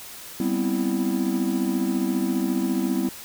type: chord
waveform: triangle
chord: C major seventh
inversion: second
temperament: equal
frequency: 196 / 246.9 / 261.6 / 329.6 Hz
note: G3 / B3 / C4 / E4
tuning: 0 / 0 / 0 / 0 cents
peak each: -25 dBFS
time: 0.4-3.09 s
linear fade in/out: 2 ms
effects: white hiss -40 dBFS RMS until 3.24 s